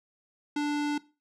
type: tone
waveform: square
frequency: 293.7 Hz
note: D4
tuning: in tune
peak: -27 dBFS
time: 0.56-0.98 s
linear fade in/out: 5 ms
effects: noise-tail reverb RT60 0.3 s tail -19 dB re dry + low-pass 6000 Hz 12 dB/octave